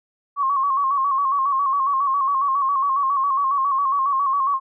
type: tone with vibrato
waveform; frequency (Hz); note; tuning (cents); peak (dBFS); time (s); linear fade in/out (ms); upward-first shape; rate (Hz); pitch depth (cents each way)
sine; 1100; C#6; -14; -17; 0.36-4.6; 50; square; 7.3; 54
effects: none